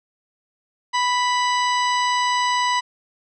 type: harmonic tone with a mistuned harmonic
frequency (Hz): 987.8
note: B5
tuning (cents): 0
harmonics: 1 / 2 / 3 / 4 / 5 / 6 / 8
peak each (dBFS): -19 / -25 / -29 / -31 / -33 / -35 / -37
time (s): 0.93-2.81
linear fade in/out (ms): 20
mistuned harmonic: 6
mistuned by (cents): +26
effects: none